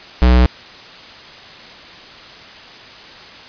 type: tone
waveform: square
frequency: 61.74 Hz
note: B1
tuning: in tune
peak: -8 dBFS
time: 0.22-0.46 s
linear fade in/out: 0 ms
effects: white hiss -37 dBFS RMS until 3.48 s + resampled to 11025 Hz